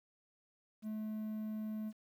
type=tone with quantisation; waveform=triangle; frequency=215.6 Hz; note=A3; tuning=35 cents flat; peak=-36 dBFS; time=0.82-1.93 s; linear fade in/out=50 ms; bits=11; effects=none